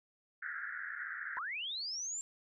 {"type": "band-pass noise", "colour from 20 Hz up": "pink", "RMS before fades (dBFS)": -42, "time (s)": [0.42, 1.39], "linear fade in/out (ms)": 5, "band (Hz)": [1400, 1900], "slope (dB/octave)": 96}
{"type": "linear sweep", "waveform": "sine", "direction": "up", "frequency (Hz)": [934, 7459], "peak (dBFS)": -37, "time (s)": [1.37, 2.21], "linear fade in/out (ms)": 0}
{"effects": []}